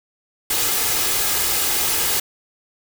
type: noise with comb filter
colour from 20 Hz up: white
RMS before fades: -20 dBFS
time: 0.5-2.2 s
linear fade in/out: 5 ms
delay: 2.4 ms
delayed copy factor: +0.5
effects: none